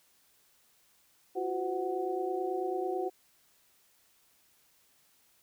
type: tone cluster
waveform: sine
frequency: 343.3 / 372.4 / 511 / 742 Hz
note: F4 / F#4 / C5 / F#5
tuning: -30 / +11 / -41 / +5 cents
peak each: -38 / -33 / -40 / -36 dBFS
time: 1.35-3.1 s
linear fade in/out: 20 ms
effects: white hiss -67 dBFS RMS until 5.42 s